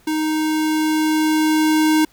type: tone with level ramp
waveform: square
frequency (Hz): 311.1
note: D#4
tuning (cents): 0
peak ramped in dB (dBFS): -19 to -13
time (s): 0.07-2.05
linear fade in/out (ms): 5
effects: pink hiss -54 dBFS RMS until 2.12 s